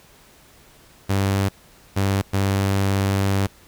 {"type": "tone bursts at uneven times", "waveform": "sawtooth", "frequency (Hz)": 98, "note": "G2", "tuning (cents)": 0, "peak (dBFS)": -14, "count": 3, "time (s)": [[1.09, 1.49], [1.96, 2.22], [2.33, 3.47]], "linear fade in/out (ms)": 10, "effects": ["pink hiss -51 dBFS RMS until 3.67 s"]}